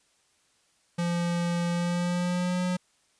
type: tone with pitch glide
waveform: square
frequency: 172.6 to 180.97 Hz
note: F3 to F#3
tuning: -20 to -38 cents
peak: -26 dBFS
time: 0.98-2.77 s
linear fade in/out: 10 ms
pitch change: +82 cents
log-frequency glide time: 1.7-2.63 s
effects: white hiss -67 dBFS RMS until 3.19 s + resampled to 22050 Hz